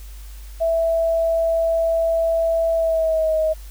sine tone with pitch glide, 659.3 to 630.6 Hz, E5 to D#5, 0 to +23 cents, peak -16 dBFS, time 0.6-3.54 s, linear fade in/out 20 ms, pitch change -77 cents, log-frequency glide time 2.74-3.36 s, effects added 50 Hz sine -34 dBFS peak until 3.7 s + white hiss -48 dBFS RMS until 3.7 s

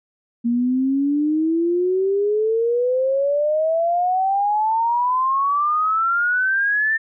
sine exponential sweep, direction up, 233.1 to 1800 Hz, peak -16 dBFS, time 0.44-6.98 s, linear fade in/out 20 ms, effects none

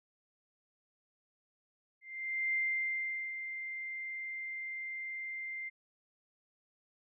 sine tone with ADSR envelope, 2093 Hz, C7, in tune, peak -29 dBFS, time 2.01-5.7 s, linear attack 530 ms, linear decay 790 ms, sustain -9 dB, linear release 21 ms, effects none

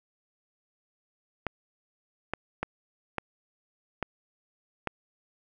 clicks, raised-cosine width 0.5 ms, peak -14 dBFS, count 6, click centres 1.467 / 2.336 / 2.63 / 3.183 / 4.027 / 4.873 s, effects none

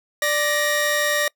sawtooth tone pair together, 589 / 1878.1 Hz, D5 / A#6, +5 / +12 cents, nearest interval octave + minor sixth, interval 2007 cents, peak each -18 dBFS, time 0.22-1.28 s, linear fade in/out 2 ms, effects noise-tail reverb RT60 0.1 s tail -25 dB re dry

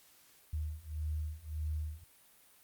sine beating tone pair, 76 / 77.7 Hz, D#2 / D#2, -40 / -2 cents, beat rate 1.7 Hz, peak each -39 / -38 dBFS, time 0.53-2.04 s, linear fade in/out 5 ms, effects white hiss -63 dBFS RMS until 2.63 s + Opus 48 kbps

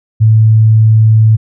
sine tone, 110 Hz, A2, in tune, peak -3 dBFS, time 0.2-1.37 s, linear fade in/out 20 ms, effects none

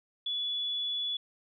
sine tone, 3420 Hz, A7, 50 cents flat, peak -30 dBFS, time 0.26-1.17 s, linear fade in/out 5 ms, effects none

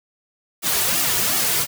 white noise with flanger, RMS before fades -20 dBFS, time 0.62-1.67 s, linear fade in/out 50 ms, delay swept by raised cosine 1.9 to 3.8 ms, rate 2.7 Hz, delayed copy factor -0.8, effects none

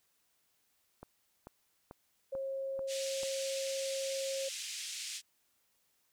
click train, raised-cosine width 1 ms, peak -33 dBFS, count 6, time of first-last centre 1.03-3.233 s, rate 2.27 Hz
sine tone, 540 Hz, C#5, 45 cents flat, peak -35 dBFS, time 2.32-4.49 s, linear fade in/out 10 ms
white band-pass noise, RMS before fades -42 dBFS, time 2.87-5.22 s, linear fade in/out 50 ms, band 2300 to 8000 Hz, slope 24 dB/octave
effects white hiss -75 dBFS RMS until 6.12 s

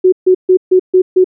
sine tone bursts, 370 Hz, F#4, in tune, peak -4 dBFS, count 6, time 0.04-1.244 s, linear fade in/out 10 ms, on 84 ms, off 140 ms, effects none

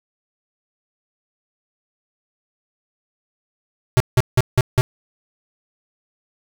square tone bursts, 126.2 Hz, B2, 38 cents sharp, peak -11 dBFS, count 5, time 3.97-4.81 s, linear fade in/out 0 ms, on 32 ms, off 170 ms, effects none

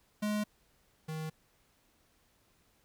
square tone pair in turn, 210 / 157.32 Hz, G#3 / D#3, +19 / +19 cents, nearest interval perfect fourth, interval 500 cents, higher first, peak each -31 / -37 dBFS, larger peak first, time 0.22-0.44 / 1.08-1.3 s, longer neither, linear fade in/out 10 ms, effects pink hiss -70 dBFS RMS until 2.84 s

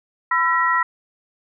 sine tone cluster, 1003 / 1343 / 1912 Hz, B5 / E6 / A#6, +26 / +32 / +43 cents, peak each -20 dBFS, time 0.31-0.83 s, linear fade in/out 5 ms, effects none

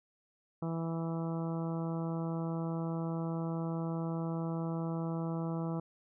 harmonic tone, 164.81 Hz, E3, in tune, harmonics 1 / 2 / 3 / 4 / 5 / 6 / 7 / 8, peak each -34 / -40 / -44 / -46 / -48 / -50 / -51 / -52 dBFS, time 0.62-5.8 s, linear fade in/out 5 ms, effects none

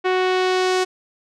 sawtooth tone with low-pass filter sweep, 370 Hz, F#4, in tune, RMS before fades -19 dBFS, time 0.04-0.85 s, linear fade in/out 20 ms, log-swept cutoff 2500 to 6900 Hz, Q 1.1, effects none

